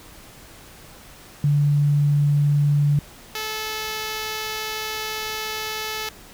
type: tone pair in turn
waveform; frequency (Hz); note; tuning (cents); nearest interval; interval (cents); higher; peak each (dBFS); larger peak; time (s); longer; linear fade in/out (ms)
sine / 5% pulse; 145.2 / 434; D3 / A4; -19 / -24; octave + perfect fifth; 1895; second; -15; neither; 1.44-2.99 / 3.35-6.09; second; 2
effects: pink hiss -45 dBFS RMS until 6.33 s